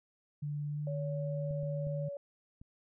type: tone with pitch glide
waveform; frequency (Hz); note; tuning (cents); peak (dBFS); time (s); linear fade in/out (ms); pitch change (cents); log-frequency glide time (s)
sine; 146.83 to 150; D3 to D3; 0 to +37; -34; 0.42-2.09; 10; +37; 0.68-0.92
type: tone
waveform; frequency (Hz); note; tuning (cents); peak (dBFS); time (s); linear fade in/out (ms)
sine; 566; C#5; +36; -38; 0.87-2.17; 2
type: clicks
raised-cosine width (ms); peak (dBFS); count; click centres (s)
5; -36 / -38 / -35 / -39; 4; 1.509 / 1.632 / 1.869 / 2.615
effects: none